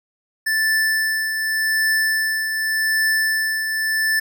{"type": "tone with tremolo", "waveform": "square", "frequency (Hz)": 1760, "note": "A6", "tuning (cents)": 0, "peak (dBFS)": -16, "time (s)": [0.46, 4.2], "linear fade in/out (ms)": 10, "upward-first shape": "triangle", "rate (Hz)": 0.86, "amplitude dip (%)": 50, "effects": []}